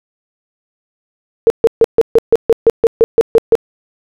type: tone bursts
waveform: sine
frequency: 456 Hz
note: A#4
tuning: 38 cents flat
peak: -3 dBFS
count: 13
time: 1.47-3.553 s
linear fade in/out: 0 ms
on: 31 ms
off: 140 ms
effects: none